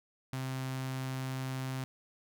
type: tone with notch filter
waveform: sawtooth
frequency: 131.1 Hz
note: C3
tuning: 4 cents sharp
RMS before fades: -37 dBFS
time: 0.33-1.84 s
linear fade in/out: 0 ms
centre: 460 Hz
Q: 1.6
effects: none